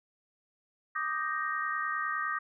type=chord; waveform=sine; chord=Eb major seventh; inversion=third; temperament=equal; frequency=1174.7 / 1244.5 / 1568 / 1864.7 Hz; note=D6 / Eb6 / G6 / Bb6; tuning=0 / 0 / 0 / 0 cents; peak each=-37 / -34 / -37 / -35 dBFS; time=0.95-2.39 s; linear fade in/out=10 ms; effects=none